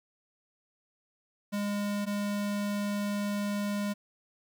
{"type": "tone pair in turn", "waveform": "square", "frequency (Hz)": [204.4, 204.4], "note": ["G#3", "G#3"], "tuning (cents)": [-27, -27], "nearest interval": "unison", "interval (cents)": 0, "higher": "neither", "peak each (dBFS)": [-30, -30], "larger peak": "neither", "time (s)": [[1.52, 2.06], [2.06, 3.94]], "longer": "second", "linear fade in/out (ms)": 20, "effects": ["11-bit"]}